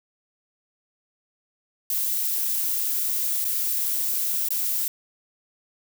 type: noise with dropouts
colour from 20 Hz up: violet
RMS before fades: -25 dBFS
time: 1.9-4.88 s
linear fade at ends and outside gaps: 2 ms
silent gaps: 3.445-3.45 / 4.487-4.505 s
effects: none